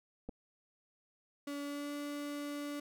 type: clicks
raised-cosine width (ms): 2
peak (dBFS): -31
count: 2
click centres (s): 0.289 / 0.293
type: tone with pitch glide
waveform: 35% pulse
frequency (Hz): 285.6 to 289.8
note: D4 to D4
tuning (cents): -48 to -23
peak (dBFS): -37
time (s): 1.47-2.8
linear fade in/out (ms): 5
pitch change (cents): +25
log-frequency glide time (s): 1.62-1.92
effects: none